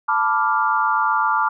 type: chord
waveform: sine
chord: B half-diminished seventh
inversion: third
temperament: equal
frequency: 880 / 987.8 / 1174.7 / 1396.9 Hz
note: A5 / B5 / D6 / F6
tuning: 0 / 0 / 0 / 0 cents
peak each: -21 / -24 / -20 / -22 dBFS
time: 0.08-1.49 s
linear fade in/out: 10 ms
effects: none